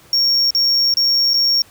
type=tone with dropouts; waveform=triangle; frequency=5530 Hz; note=F8; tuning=18 cents flat; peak=-11 dBFS; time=0.13-1.62 s; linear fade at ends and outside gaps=1 ms; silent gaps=0.506-0.549 / 0.94-0.97 / 1.335-1.341 s; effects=pink hiss -47 dBFS RMS until 1.7 s + high-pass 60 Hz 12 dB/octave